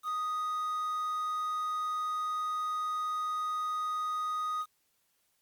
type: tone with quantisation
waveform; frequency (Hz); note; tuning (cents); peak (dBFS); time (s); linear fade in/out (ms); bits
triangle; 1244.5; D#6; 0; -29; 0.03-4.66; 50; 9
effects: white hiss -74 dBFS RMS until 5.41 s + Opus 48 kbps